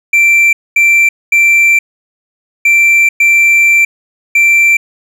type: tone bursts at uneven times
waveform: triangle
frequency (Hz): 2349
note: D7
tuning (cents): 0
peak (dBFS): -3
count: 6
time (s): 0.13-0.53 / 0.76-1.09 / 1.32-1.79 / 2.65-3.09 / 3.2-3.85 / 4.35-4.77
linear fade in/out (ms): 5
effects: none